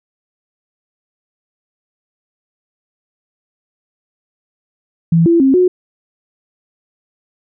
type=tone with pitch steps; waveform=sine; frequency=165.9 / 337.5 / 267.9 / 363.8 Hz; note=E3 / E4 / C4 / F#4; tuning=+11 / +41 / +41 / -29 cents; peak=-7 dBFS; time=5.12-5.68 s; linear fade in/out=5 ms; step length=140 ms; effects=none